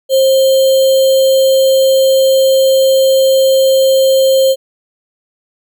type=tone with sample-and-hold; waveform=sine; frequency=532 Hz; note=C5; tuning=29 cents sharp; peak=-6 dBFS; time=0.09-4.56 s; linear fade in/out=50 ms; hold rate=3675 Hz; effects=none